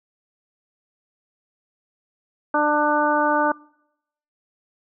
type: harmonic tone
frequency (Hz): 297.7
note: D4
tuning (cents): +24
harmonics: 1 / 2 / 3 / 4 / 5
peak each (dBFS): -24 / -23 / -21 / -23 / -24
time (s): 2.54-3.52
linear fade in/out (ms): 5
effects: noise-tail reverb RT60 0.8 s tail -25 dB re dry